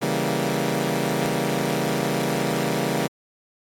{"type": "chord", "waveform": "15% pulse", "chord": "C# diminished seventh", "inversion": "none", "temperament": "equal", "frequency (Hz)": [138.59, 164.81, 196, 233.1], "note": ["C#3", "E3", "G3", "Bb3"], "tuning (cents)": [0, 0, 0, 0], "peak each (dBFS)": -21, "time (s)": [0.01, 3.08], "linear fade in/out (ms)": 20, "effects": ["AAC 64 kbps"]}